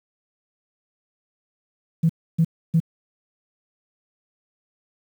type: tone bursts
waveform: sine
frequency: 163.7 Hz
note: E3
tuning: 12 cents flat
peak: -13 dBFS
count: 3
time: 2.03-2.802 s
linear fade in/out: 10 ms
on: 64 ms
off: 290 ms
effects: tanh soft clip ceiling -9 dBFS + 8-bit